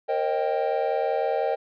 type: chord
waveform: triangle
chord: C minor seventh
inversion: third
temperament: equal with one note detuned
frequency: 466.2 / 536.4 / 622.3 / 784 Hz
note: Bb4 / C5 / Eb5 / G5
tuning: 0 / +43 / 0 / 0 cents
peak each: -26 dBFS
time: 0.08-1.56 s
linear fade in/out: 20 ms
effects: resampled to 11025 Hz